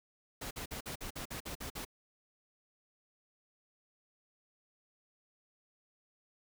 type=noise bursts; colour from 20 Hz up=pink; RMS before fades=-42 dBFS; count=10; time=0.41-1.851 s; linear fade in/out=10 ms; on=100 ms; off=49 ms; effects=none